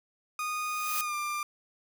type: tone with pitch glide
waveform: 30% pulse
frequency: 1234 to 1192 Hz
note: D#6 to D6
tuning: -15 to +25 cents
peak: -28 dBFS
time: 0.39-1.43 s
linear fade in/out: 2 ms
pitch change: -60 cents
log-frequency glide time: 1.02-1.14 s
type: noise with exponential growth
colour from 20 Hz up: blue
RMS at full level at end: -30 dBFS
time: 0.41-1.01 s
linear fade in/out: 0 ms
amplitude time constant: 130 ms
effects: none